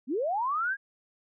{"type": "linear sweep", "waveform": "sine", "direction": "up", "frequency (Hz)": [220, 1661.2], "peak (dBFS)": -26, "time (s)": [0.07, 0.77], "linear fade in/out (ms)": 50, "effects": []}